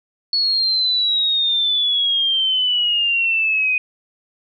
sine exponential sweep, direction down, 4400 to 2489 Hz, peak -15 dBFS, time 0.33-3.78 s, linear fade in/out 2 ms, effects none

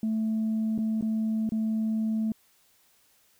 sine tone with dropouts, 220 Hz, A3, in tune, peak -23 dBFS, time 0.03-2.32 s, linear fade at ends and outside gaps 2 ms, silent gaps 0.779-0.787 / 1.011-1.024 / 1.492-1.52 s, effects tanh soft clip ceiling -22 dBFS + white hiss -64 dBFS RMS until 3.39 s

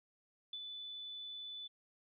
sine tone with ADSR envelope, 3489 Hz, A7, 15 cents flat, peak -40 dBFS, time 0.53-1.68 s, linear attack 3 ms, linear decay 52 ms, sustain -4 dB, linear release 17 ms, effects none

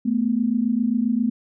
sine tone pair together, 219.4 / 246.9 Hz, A3 / B3, -5 / 0 cents, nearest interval major second, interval 205 cents, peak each -21 dBFS, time 0.05-1.3 s, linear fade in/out 10 ms, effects none

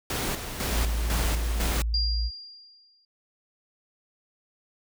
pink noise with tremolo, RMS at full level -29 dBFS, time 0.1-1.82 s, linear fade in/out 2 ms, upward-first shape square, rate 2 Hz, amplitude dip 55%
sine tone, 56.2 Hz, A1, 37 cents sharp, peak -24 dBFS, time 0.7-2.31 s, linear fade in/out 50 ms
sine tone with exponential decay, 4790 Hz, D8, 33 cents sharp, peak -23 dBFS, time 1.94-3.05 s, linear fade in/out 2 ms, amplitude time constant 240 ms
effects none

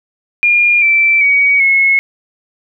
sine tone with pitch steps, 2415 / 2334 / 2256 / 2180 Hz, D7 / D7 / C#7 / C#7, +48 / -11 / +30 / -29 cents, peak -7 dBFS, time 0.43-1.99 s, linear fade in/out 0 ms, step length 390 ms, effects none

